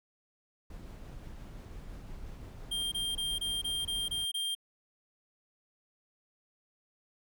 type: noise with tremolo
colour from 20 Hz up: brown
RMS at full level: -44 dBFS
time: 0.7-4.25 s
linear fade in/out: 5 ms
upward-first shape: triangle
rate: 5.8 Hz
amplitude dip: 25%
type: tone bursts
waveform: square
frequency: 3192 Hz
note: G7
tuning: 31 cents sharp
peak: -32 dBFS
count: 8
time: 2.71-4.551 s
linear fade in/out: 10 ms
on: 210 ms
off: 23 ms
effects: none